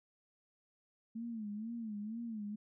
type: tone with vibrato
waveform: sine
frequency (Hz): 220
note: A3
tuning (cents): 0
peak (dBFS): -39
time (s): 1.15-2.56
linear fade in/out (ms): 10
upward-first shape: sine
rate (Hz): 2.1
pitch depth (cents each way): 120
effects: none